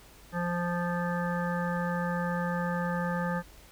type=harmonic tone; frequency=174.61 Hz; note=F3; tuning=in tune; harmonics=1 / 3 / 5 / 7 / 9 / 10; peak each=-30 / -35 / -37 / -38 / -40 / -40 dBFS; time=0.32-3.43 s; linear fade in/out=50 ms; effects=added 50 Hz sine -55 dBFS peak until 3.71 s + pink hiss -55 dBFS RMS until 3.71 s